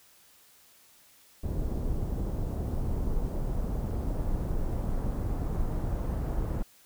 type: noise with low-pass filter sweep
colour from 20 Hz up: brown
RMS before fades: -30 dBFS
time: 1.43-6.63 s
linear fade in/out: 10 ms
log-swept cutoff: 630 to 1100 Hz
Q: 0.78
effects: white hiss -59 dBFS RMS until 6.85 s